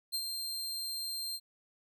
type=tone with ADSR envelope; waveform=sawtooth; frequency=4173 Hz; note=C8; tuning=5 cents flat; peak=-28 dBFS; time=0.12-1.4 s; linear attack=26 ms; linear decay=61 ms; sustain=-5 dB; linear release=51 ms; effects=none